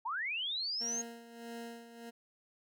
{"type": "linear sweep", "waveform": "sine", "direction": "up", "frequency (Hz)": [842, 6620], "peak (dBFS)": -34, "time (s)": [0.05, 1.02], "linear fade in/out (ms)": 10}
{"type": "tone with tremolo", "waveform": "20% pulse", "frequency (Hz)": 233.1, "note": "A#3", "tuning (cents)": 0, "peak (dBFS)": -37, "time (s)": [0.8, 2.11], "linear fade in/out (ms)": 20, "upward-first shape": "sine", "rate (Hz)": 1.6, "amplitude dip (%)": 70}
{"effects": []}